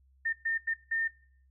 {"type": "tone bursts at uneven times", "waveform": "sine", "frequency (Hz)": 1816, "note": "A#6", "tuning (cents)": -46, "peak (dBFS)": -27, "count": 4, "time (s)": [[0.25, 0.33], [0.45, 0.58], [0.67, 0.74], [0.91, 1.08]], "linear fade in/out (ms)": 10, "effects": ["noise-tail reverb RT60 0.6 s tail -22 dB re dry", "added 66 Hz sine -61 dBFS peak until 1.5 s"]}